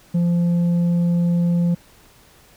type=tone with tanh clipping; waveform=sine; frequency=172.8 Hz; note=F3; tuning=18 cents flat; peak=-16 dBFS; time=0.14-1.75 s; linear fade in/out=10 ms; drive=4 dB; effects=pink hiss -51 dBFS RMS until 2.56 s